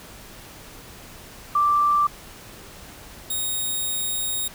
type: tone pair in turn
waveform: sine / 5% pulse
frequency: 1174.7 / 3740 Hz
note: D6 / A#7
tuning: 0 / +5 cents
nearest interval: octave + minor sixth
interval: 2005 cents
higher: second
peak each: -16 dBFS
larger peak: neither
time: 1.55-2.07 / 3.3-4.48 s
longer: second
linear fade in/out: 5 ms
effects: pink hiss -43 dBFS RMS until 4.54 s